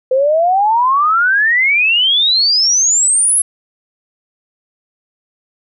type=exponential sweep; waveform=sine; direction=up; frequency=506 to 11070 Hz; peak=-9 dBFS; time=0.11-3.42 s; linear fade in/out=5 ms; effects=none